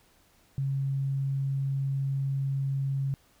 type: tone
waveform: sine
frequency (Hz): 136.7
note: C#3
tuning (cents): -24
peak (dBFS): -26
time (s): 0.58-3.14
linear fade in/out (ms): 0
effects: pink hiss -63 dBFS RMS until 3.4 s